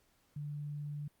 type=tone; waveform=sine; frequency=146.83 Hz; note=D3; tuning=in tune; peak=-38 dBFS; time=0.36-1.08 s; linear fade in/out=5 ms; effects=pink hiss -72 dBFS RMS until 1.2 s + Opus 48 kbps